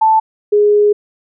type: tone pair in turn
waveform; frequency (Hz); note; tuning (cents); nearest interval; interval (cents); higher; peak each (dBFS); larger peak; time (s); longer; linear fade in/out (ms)
sine; 880 / 415.3; A5 / G#4; 0 / 0; octave + minor second; 1300; first; -7; neither; 0.01-0.2 / 0.52-0.93; second; 10
effects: none